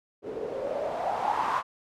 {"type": "noise with low-pass filter sweep", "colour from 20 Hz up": "blue", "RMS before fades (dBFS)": -30, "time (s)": [0.22, 1.63], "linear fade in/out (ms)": 50, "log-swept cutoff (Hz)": [390, 1100], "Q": 6.1, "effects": []}